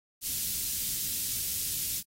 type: band-stop noise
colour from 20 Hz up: white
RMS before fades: -32 dBFS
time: 0.21-2.03 s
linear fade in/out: 50 ms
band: 180 to 4100 Hz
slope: 12 dB/octave
effects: AAC 48 kbps